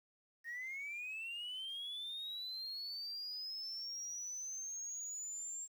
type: linear sweep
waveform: sine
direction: up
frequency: 1834 to 7459 Hz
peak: -40 dBFS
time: 0.44-5.68 s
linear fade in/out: 50 ms
effects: tanh soft clip ceiling -39 dBFS + 11-bit